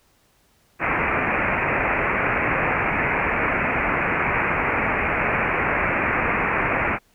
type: low-pass noise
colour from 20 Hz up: white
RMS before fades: -22 dBFS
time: 0.79-6.99 s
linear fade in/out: 50 ms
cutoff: 2500 Hz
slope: 96 dB/octave
effects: pink hiss -61 dBFS RMS until 7.14 s